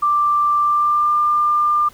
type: tone with pitch glide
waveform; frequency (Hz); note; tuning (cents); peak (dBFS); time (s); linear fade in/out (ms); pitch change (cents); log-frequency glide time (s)
sine; 1179 to 1196.8; D6 to D6; +6 to +32; -13; 0.02-1.89; 10; +26; 0.61-1.14
effects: pink hiss -47 dBFS RMS until 1.93 s